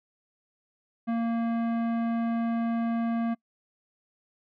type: tone with tanh clipping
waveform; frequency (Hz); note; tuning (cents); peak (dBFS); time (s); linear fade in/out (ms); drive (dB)
sine; 230.9; A#3; -16; -27; 1.07-3.35; 20; 15
effects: noise-tail reverb RT60 0.1 s tail -26 dB re dry